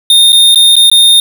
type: tone with dropouts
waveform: square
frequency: 3658 Hz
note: A#7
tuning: 33 cents flat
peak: -3 dBFS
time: 0.1-1.2 s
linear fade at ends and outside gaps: 2 ms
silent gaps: 0.322-0.328 / 0.547-0.557 / 0.756-0.765 / 0.9-0.915 s
effects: none